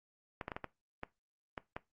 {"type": "clicks", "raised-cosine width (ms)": 0.5, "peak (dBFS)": -24, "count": 8, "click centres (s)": [0.412, 0.481, 0.518, 0.565, 0.643, 1.034, 1.578, 1.765], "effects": ["noise-tail reverb RT60 0.2 s tail -18 dB re dry", "Opus 48 kbps"]}